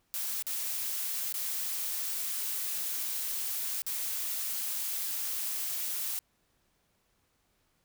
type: noise with dropouts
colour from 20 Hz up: blue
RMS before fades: -34 dBFS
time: 0.14-6.19 s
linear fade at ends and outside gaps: 0 ms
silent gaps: 0.424-0.467 / 1.325-1.341 / 3.82-3.865 s
effects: pink hiss -73 dBFS RMS until 7.84 s